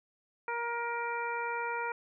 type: harmonic tone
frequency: 471.2 Hz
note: A#4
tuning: 19 cents sharp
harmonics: 1 / 2 / 3 / 4 / 5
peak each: -39 / -35 / -38 / -44 / -41 dBFS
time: 0.48-1.92 s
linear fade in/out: 2 ms
effects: none